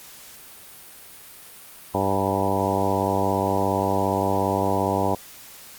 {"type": "harmonic tone with a mistuned harmonic", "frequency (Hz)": 97.3, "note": "G2", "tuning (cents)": -12, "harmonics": [1, 2, 3, 4, 5, 6, 7, 8, 9, 10], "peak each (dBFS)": [-29, -29, -29, -29, -29, -29, -29, -29, -29, -29], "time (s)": [1.94, 5.15], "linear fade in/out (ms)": 5, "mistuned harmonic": 8, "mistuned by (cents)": 27, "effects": ["white hiss -44 dBFS RMS until 5.78 s", "Opus 48 kbps"]}